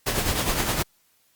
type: noise with tremolo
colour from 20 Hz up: pink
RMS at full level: -22 dBFS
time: 0.06-0.83 s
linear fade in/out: 10 ms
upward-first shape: triangle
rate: 9.7 Hz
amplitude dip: 60%
effects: white hiss -64 dBFS RMS until 1.35 s + Opus 48 kbps